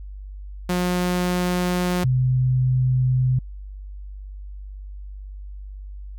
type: tone pair in turn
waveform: sawtooth / sine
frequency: 179.1 / 127.93 Hz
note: F3 / C3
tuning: +44 / -39 cents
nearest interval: tritone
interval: 583 cents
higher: first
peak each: -16 dBFS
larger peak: neither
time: 0.69-2.04 / 2.04-3.39 s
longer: neither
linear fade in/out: 5 ms
effects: added 49 Hz sine -33 dBFS peak until 6.18 s